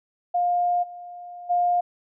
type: tone with level steps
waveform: sine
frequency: 707 Hz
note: F5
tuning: 21 cents sharp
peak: -19 / -36 / -18 dBFS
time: 0.34-1.81 s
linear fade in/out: 10 ms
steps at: 0.82 / 1.49 s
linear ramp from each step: 20 ms
effects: none

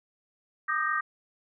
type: chord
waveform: sine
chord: Eb major seventh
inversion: third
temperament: equal with one note detuned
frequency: 1198 / 1244.5 / 1568 / 1864.7 Hz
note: D6 / Eb6 / G6 / Bb6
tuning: +34 / 0 / 0 / 0 cents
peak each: -31 dBFS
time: 0.68-1.01 s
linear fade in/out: 10 ms
effects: none

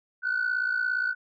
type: tone pair together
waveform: sine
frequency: 1451.7 / 1509 Hz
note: F#6 / F#6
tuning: -33 / +34 cents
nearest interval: minor second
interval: 67 cents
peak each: -27 / -25 dBFS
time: 0.22-1.15 s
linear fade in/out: 50 ms
effects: tanh soft clip ceiling -20 dBFS

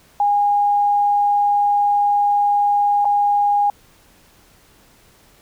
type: tone with dropouts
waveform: sine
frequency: 818 Hz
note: G#5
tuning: 26 cents flat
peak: -13 dBFS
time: 0.2-3.7 s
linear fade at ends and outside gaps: 2 ms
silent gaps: 3.047-3.053 s
effects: pink hiss -52 dBFS RMS until 5.41 s

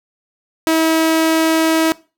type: tone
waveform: sawtooth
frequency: 322.1 Hz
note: E4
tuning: 40 cents flat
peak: -8 dBFS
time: 0.67-1.92 s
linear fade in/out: 0 ms
effects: noise-tail reverb RT60 0.3 s tail -20 dB re dry

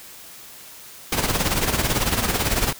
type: noise with tremolo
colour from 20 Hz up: pink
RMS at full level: -19 dBFS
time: 1.12-2.73 s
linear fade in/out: 5 ms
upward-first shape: sine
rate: 18 Hz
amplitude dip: 65%
effects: white hiss -42 dBFS RMS until 2.79 s

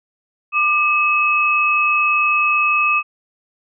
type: tone pair together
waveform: sine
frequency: 1196.3 / 2571 Hz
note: D6 / E7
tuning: +32 / -44 cents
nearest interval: octave + minor second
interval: 1324 cents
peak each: -17 / -15 dBFS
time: 0.52-3.03 s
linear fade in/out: 50 ms
effects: none

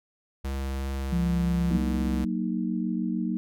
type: tone with vibrato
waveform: square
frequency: 67.5 Hz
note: C#2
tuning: 45 cents flat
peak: -29 dBFS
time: 0.44-2.25 s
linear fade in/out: 10 ms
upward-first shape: triangle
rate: 2.7 Hz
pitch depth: 9 cents each way
type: tone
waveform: sine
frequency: 173.8 Hz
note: F3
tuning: 8 cents flat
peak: -23 dBFS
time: 1.12-1.78 s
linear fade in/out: 10 ms
type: chord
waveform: sine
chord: D# minor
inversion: first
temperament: just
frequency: 186.68 / 233.3 / 311.1 Hz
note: F#3 / A#3 / D#4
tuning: +16 / +2 / 0 cents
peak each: -29 / -29 / -32 dBFS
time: 1.71-3.37 s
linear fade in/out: 0 ms
effects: none

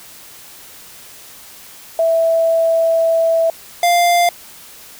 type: tone pair in turn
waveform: sine / square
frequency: 658 / 697.1 Hz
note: E5 / F5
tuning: -3 / -3 cents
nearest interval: minor second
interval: 100 cents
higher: second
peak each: -11 dBFS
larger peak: neither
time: 1.99-3.5 / 3.83-4.29 s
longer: first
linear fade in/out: 2 ms
effects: white hiss -39 dBFS RMS until 4.99 s

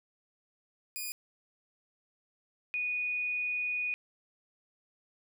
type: tone pair in turn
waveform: 5% pulse / sine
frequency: 2456 / 2470 Hz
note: D#7 / D#7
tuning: -23 / -13 cents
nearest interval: unison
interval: 10 cents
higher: second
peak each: -26 / -30 dBFS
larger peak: first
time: 0.96-1.12 / 2.74-3.94 s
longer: second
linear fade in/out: 0 ms
effects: none

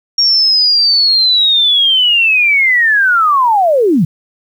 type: linear sweep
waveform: sine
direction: down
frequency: 5588 to 138.59 Hz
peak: -7 dBFS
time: 0.18-4.05 s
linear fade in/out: 5 ms
effects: 7-bit

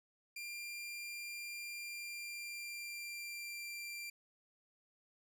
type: tone with pitch glide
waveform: sawtooth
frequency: 2388 to 2367 Hz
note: D7 to D7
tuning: +28 to +13 cents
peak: -40 dBFS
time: 0.36-4.1 s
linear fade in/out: 5 ms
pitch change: -15 cents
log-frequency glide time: 1.73-3.64 s
effects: none

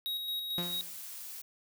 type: tone with tremolo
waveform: square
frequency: 3800 Hz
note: A#7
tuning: 33 cents sharp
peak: -33 dBFS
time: 0.06-0.81 s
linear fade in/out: 0 ms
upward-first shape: square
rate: 4.5 Hz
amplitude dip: 35%
type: tone with exponential decay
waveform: sawtooth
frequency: 174.61 Hz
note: F3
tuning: in tune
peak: -29 dBFS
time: 0.58-0.99 s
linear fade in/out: 0 ms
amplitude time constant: 89 ms
type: noise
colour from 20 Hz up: blue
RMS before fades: -44 dBFS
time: 0.62-1.42 s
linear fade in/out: 10 ms
effects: none

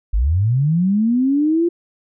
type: linear sweep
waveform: sine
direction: up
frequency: 44.81 to 349.2 Hz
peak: -13 dBFS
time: 0.13-1.69 s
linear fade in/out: 10 ms
effects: none

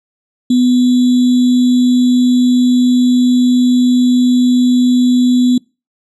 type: tone with sample-and-hold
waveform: sine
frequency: 248.5 Hz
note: B3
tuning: 11 cents sharp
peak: -7 dBFS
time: 0.5-5.58 s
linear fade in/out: 5 ms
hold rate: 3675 Hz
effects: noise-tail reverb RT60 0.3 s tail -26 dB re dry + low-pass 8000 Hz 12 dB/octave

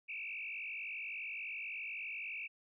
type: tone with frequency modulation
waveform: sine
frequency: 2489 Hz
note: D#7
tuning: in tune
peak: -40 dBFS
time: 0.08-2.48 s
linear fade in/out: 20 ms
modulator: 51.8 Hz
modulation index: 4.4
effects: none

